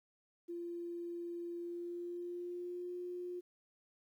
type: tone with pitch glide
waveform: sine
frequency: 344.4 to 356.3 Hz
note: F4 to F4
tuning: -24 to +35 cents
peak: -40 dBFS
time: 0.48-3.41 s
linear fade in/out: 20 ms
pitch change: +59 cents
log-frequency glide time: 1.53-2.93 s
effects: 12-bit